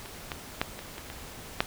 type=clicks; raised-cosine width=0.3 ms; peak=-27 / -16 / -9 / -23 / -22 / -23 / -6 dBFS; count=7; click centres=0.059 / 0.318 / 0.615 / 0.791 / 0.981 / 1.101 / 1.605 s; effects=pink hiss -44 dBFS RMS until 1.66 s